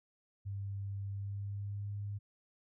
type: tone with pitch glide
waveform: sine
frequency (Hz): 99.2 to 101.81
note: G2 to G#2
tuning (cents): +21 to -34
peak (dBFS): -37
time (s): 0.45-2.19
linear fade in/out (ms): 20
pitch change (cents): +45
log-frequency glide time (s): 1.09-1.9
effects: none